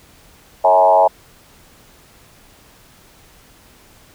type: tone with frequency modulation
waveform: sine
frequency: 744 Hz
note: F#5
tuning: 9 cents sharp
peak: -8 dBFS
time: 0.64-1.08 s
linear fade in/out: 10 ms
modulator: 94.5 Hz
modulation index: 2
effects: pink hiss -48 dBFS RMS until 4.14 s